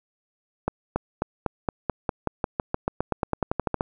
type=accelerating click train; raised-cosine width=1 ms; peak=-9 dBFS; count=22; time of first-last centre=0.68-3.809 s; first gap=280 ms; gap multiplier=0.93; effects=none

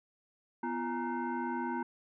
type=tone with frequency modulation; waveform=sine; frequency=342.6 Hz; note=F4; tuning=33 cents flat; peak=-32 dBFS; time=0.63-1.83 s; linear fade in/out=5 ms; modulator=590 Hz; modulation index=1.6; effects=none

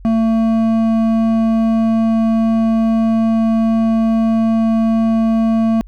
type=tone with hard clipping; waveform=triangle; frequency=224.8 Hz; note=A3; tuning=37 cents sharp; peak=-13 dBFS; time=0.05-5.81 s; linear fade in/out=0 ms; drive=12 dB; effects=added 45 Hz sine -34 dBFS peak until 5.87 s

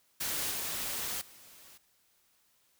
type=noise with level steps; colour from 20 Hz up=white; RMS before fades=-34 / -36 / -55 dBFS; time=0.2-1.78 s; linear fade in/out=10 ms; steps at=0.51 / 1.21 s; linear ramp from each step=5 ms; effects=white hiss -70 dBFS RMS until 2.79 s

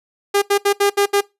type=tone bursts at uneven times; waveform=sawtooth; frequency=403.4 Hz; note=G4; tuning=50 cents sharp; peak=-9 dBFS; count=6; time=0.34-0.42 / 0.5-0.58 / 0.65-0.73 / 0.8-0.9 / 0.97-1.06 / 1.13-1.21 s; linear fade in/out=10 ms; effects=noise-tail reverb RT60 0.2 s tail -21 dB re dry + resampled to 32000 Hz

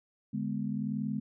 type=chord; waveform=sine; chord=G# diminished; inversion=second; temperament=equal with one note detuned; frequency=146.83 / 207.7 / 248.5 Hz; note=D3 / G#3 / B3; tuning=0 / 0 / +11 cents; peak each=-37 / -33 / -36 dBFS; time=0.33-1.2 s; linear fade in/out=10 ms; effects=none

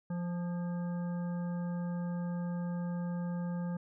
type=harmonic tone with a mistuned harmonic; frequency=174.61 Hz; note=F3; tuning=in tune; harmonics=1 / 3 / 5 / 7 / 9; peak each=-33 / -46 / -50 / -55 / -56 dBFS; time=0.1-3.77 s; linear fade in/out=5 ms; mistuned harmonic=9; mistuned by=+39 cents; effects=none

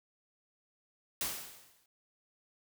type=noise with exponential decay; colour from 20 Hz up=white; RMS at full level=-33 dBFS; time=1.21-1.86 s; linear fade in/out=2 ms; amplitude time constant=140 ms; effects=none

